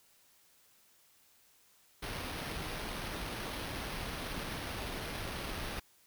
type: noise with sample-and-hold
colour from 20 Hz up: pink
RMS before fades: -40 dBFS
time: 2.02-5.8 s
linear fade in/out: 10 ms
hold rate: 7350 Hz
effects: white hiss -66 dBFS RMS until 6.06 s